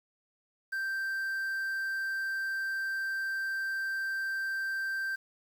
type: tone with quantisation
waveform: triangle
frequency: 1568 Hz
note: G6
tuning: in tune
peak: -29 dBFS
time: 0.72-5.16 s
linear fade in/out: 10 ms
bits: 9
effects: none